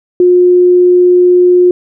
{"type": "tone", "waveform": "sine", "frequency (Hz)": 358.4, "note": "F4", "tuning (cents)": 45, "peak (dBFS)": -3, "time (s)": [0.2, 1.71], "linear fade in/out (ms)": 2, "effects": []}